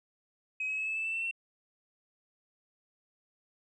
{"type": "tone with pitch steps", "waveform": "sine", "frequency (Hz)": [2537, 2561, 2584, 2608, 2633, 2657, 2682, 2707], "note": ["D#7", "D#7", "E7", "E7", "E7", "E7", "E7", "E7"], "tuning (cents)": [33, 49, -35, -19, -3, 13, 29, 45], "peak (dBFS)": -30, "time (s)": [0.6, 1.312], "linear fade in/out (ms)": 5, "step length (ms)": 89, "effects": ["tanh soft clip ceiling -27 dBFS"]}